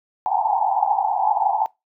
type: band-pass noise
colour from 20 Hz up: white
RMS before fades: -20 dBFS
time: 0.26-1.66 s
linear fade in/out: 0 ms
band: 750 to 900 Hz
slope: 96 dB/octave
effects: noise-tail reverb RT60 0.2 s tail -22 dB re dry